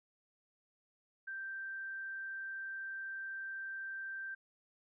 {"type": "tone", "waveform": "sine", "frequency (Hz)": 1568, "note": "G6", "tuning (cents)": 0, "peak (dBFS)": -40, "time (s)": [1.27, 4.35], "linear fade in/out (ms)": 10, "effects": []}